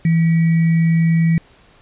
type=tone with sample-and-hold; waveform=sine; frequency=164.81 Hz; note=E3; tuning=in tune; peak=-11 dBFS; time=0.05-1.38 s; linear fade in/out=2 ms; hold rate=2100 Hz; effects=pink hiss -50 dBFS RMS until 1.81 s + resampled to 8000 Hz